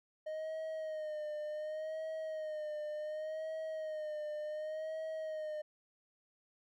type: tone with vibrato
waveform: triangle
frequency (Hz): 619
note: D#5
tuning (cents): -9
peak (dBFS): -36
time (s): 0.26-5.62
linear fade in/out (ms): 10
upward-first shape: sine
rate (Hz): 0.68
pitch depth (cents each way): 47
effects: none